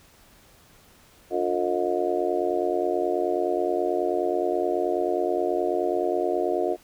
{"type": "harmonic tone with a mistuned harmonic", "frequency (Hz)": 89.4, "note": "F2", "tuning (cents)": 41, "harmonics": [3, 4, 5, 6, 7, 8], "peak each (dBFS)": [-34, -26, -29, -35, -28, -30], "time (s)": [1.3, 6.77], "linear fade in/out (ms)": 50, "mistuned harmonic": 3, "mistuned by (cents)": 150, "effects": ["pink hiss -55 dBFS RMS until 6.83 s"]}